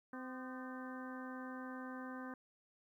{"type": "harmonic tone with a mistuned harmonic", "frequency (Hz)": 257.4, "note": "C4", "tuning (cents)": -28, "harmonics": [1, 2, 3, 4, 5, 6, 7], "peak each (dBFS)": [-46, -53, -56, -54, -55, -53, -59], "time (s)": [0.13, 2.34], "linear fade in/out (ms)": 2, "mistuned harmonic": 5, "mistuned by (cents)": -87, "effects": ["13-bit"]}